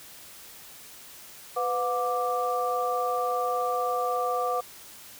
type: tone cluster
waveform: sine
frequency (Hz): 499.5 / 721 / 1175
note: B4 / F#5 / D6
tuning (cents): +20 / -45 / +1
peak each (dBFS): -29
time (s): 1.56-4.61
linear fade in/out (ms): 10
effects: white hiss -47 dBFS RMS until 5.19 s